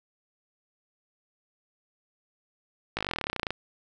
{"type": "slowing click train", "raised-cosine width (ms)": 0.3, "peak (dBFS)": -13, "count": 21, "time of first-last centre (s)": [2.97, 3.506], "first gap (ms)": 18, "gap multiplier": 1.04, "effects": []}